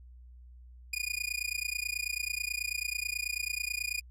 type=tone with amplitude modulation; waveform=sawtooth; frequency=2446 Hz; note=D#7; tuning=30 cents flat; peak=-25 dBFS; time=0.93-4.01 s; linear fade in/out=5 ms; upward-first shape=sine; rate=29.2 Hz; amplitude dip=100%; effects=added 61 Hz sine -49 dBFS peak until 4.1 s + resampled to 32000 Hz